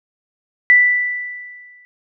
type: tone with exponential decay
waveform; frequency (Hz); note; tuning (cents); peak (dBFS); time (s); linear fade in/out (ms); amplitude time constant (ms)
sine; 1975.5; B6; 0; -5; 0.7-1.85; 0; 250
effects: none